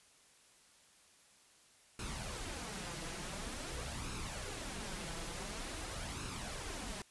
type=noise with flanger; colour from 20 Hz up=pink; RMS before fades=-43 dBFS; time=1.99-7.02 s; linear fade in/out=2 ms; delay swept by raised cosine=0.75 to 6.05 ms; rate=0.47 Hz; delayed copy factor=+0.55; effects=white hiss -65 dBFS RMS until 7.1 s + resampled to 24000 Hz